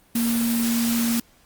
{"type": "tone in noise", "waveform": "sine", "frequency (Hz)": 233.1, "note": "A#3", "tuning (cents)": 0, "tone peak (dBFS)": -20, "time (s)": [0.15, 1.2], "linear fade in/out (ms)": 5, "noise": "white", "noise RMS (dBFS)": -28, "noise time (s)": [0.15, 1.2], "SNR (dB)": 5, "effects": ["pink hiss -57 dBFS RMS until 1.45 s", "Opus 32 kbps"]}